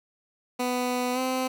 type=tone with pitch glide; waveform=15% pulse; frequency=248.7 to 258.2 Hz; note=B3 to C4; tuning=+12 to -23 cents; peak=-19 dBFS; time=0.59-1.48 s; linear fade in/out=10 ms; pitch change=+65 cents; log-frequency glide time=1.13-1.19 s; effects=none